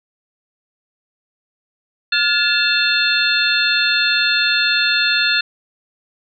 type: tone cluster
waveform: sine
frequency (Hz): 1421 / 1717 / 2679 / 3576 / 4260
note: F6 / A6 / E7 / A7 / C8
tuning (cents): +30 / -43 / +27 / +27 / +30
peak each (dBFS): -20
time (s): 2.12-5.41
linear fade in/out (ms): 5
effects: none